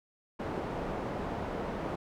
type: low-pass noise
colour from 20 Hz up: white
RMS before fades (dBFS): -36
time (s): 0.39-1.96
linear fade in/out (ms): 10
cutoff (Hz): 680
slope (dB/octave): 12
effects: none